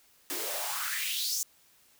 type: noise with high-pass filter sweep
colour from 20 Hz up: white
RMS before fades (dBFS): -33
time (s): 0.3-1.43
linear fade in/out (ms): 0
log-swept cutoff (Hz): 290 to 6900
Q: 4.5
effects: white hiss -63 dBFS RMS until 1.99 s